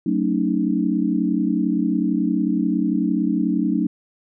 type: chord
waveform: sine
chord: D# half-diminished seventh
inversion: first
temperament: just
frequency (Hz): 186.68 / 224 / 280 / 311.1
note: F#3 / A3 / C#4 / D#4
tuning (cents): +16 / +31 / +18 / 0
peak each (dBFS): -23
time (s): 0.06-3.87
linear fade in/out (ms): 5
effects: none